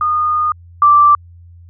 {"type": "tone pair in turn", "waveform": "sine", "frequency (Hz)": [1225, 1172], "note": ["D#6", "D6"], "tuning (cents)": [-27, -4], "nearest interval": "minor second", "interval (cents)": 77, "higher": "first", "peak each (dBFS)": [-12, -5], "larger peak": "second", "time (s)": [[0.01, 0.52], [0.82, 1.15]], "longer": "first", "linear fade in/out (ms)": 2, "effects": ["added 86 Hz sine -37 dBFS peak until 1.69 s"]}